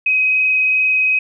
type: tone with frequency modulation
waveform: sine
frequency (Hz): 2528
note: D#7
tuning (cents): +27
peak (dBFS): -12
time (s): 0.06-1.19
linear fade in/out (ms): 5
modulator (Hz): 22.5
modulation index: 0.7
effects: none